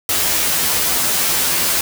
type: noise with comb filter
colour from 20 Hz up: white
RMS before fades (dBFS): -17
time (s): 0.09-1.81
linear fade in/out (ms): 2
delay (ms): 12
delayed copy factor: +0.85
effects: none